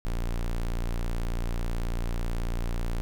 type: tone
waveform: square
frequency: 29.14 Hz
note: A#0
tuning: in tune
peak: -27 dBFS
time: 0.05-3.01 s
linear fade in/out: 0 ms
effects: none